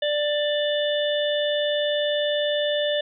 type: harmonic tone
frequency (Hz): 590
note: D5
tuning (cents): +8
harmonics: 1 / 3 / 5 / 6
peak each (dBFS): -22 / -31 / -31 / -29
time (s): 0.02-3.01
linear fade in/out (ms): 5
effects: none